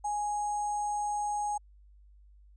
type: tone with sample-and-hold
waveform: sine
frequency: 830 Hz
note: G#5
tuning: 1 cent flat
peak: -29 dBFS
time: 0.04-1.58 s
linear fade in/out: 10 ms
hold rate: 7350 Hz
effects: added 50 Hz sine -54 dBFS peak until 2.56 s + resampled to 24000 Hz